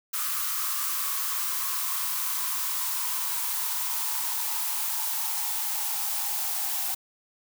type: noise with high-pass filter sweep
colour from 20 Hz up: blue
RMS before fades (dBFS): -29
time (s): 0.13-6.95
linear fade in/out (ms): 10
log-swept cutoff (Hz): 1200 to 780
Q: 6.9
effects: none